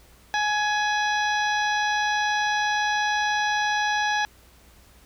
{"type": "harmonic tone with a mistuned harmonic", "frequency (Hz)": 839, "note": "G#5", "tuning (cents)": 17, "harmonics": [1, 2, 3, 4, 5, 6, 7], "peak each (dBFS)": [-24, -25, -34, -34, -36, -40, -39], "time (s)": [0.34, 4.25], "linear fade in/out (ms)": 0, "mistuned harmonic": 5, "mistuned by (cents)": -74, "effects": ["added 60 Hz sine -55 dBFS peak until 5.05 s", "pink hiss -55 dBFS RMS until 5.05 s"]}